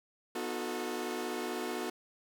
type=chord; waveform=sawtooth; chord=B dominant seventh; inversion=none; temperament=equal with one note detuned; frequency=246.9 / 311.1 / 362.4 / 440 Hz; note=B3 / D#4 / F#4 / A4; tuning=0 / 0 / -36 / 0 cents; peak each=-37 / -39 / -34 / -37 dBFS; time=0.35-1.9 s; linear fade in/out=5 ms; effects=none